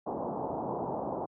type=low-pass noise; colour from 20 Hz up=white; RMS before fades=-34 dBFS; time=0.06-1.26 s; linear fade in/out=10 ms; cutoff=930 Hz; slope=48 dB/octave; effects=high-pass 150 Hz 12 dB/octave